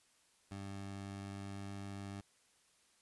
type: tone with pitch glide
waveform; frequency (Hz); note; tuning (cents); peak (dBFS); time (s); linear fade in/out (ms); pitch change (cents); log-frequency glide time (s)
20% pulse; 98.6 to 99.23; G2 to G2; +11 to +22; -39; 0.51-2.21; 5; +11; 0.82-1.75
effects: white hiss -71 dBFS RMS until 3.01 s + resampled to 24000 Hz